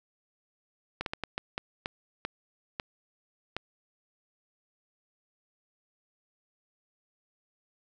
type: slowing click train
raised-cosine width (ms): 0.3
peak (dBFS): -16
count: 10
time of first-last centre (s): 1.01-3.566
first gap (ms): 52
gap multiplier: 1.4
effects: none